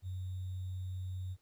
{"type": "tone with sample-and-hold", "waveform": "sine", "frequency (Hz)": 92.5, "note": "F#2", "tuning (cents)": 0, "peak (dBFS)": -37, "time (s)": [0.02, 1.37], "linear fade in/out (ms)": 50, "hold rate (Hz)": 3675, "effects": ["pink hiss -75 dBFS RMS until 1.41 s"]}